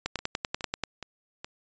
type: two click trains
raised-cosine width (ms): 0.2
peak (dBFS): -11 / -20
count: 9 / 4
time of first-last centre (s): 0.06-0.837 / 0.19-1.445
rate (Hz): 10.3 / 2.39
effects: resampled to 16000 Hz

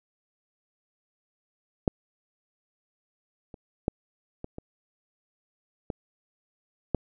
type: clicks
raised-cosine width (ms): 2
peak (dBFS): -8 / -29 / -10 / -22 / -24 / -17 / -10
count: 7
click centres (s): 1.878 / 3.542 / 3.881 / 4.444 / 4.584 / 5.902 / 6.947
effects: none

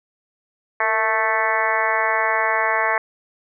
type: harmonic tone with a mistuned harmonic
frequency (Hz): 220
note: A3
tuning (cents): 0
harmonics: 2 / 3 / 4 / 5 / 6 / 7 / 8 / 9 / 10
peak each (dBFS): -30 / -25 / -24 / -24 / -30 / -28 / -24 / -25 / -29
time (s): 0.8-2.98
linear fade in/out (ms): 2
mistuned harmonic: 2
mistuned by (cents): +57
effects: none

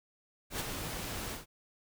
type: noise with ADSR envelope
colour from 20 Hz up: pink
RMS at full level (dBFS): -33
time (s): 0.5-1.46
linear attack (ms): 100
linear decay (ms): 17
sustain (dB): -6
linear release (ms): 150
effects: none

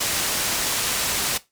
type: low-pass noise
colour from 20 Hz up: white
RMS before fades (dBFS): -24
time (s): 0-1.38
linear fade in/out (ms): 10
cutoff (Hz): 10000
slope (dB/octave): 12
effects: noise-tail reverb RT60 0.2 s tail -17 dB re dry

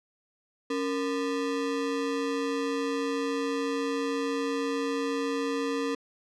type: ring-modulated tone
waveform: square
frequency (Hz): 371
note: F#4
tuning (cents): +5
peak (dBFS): -25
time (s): 0.7-5.95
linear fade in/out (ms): 5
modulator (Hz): 93.1
effects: low-pass 6000 Hz 12 dB/octave

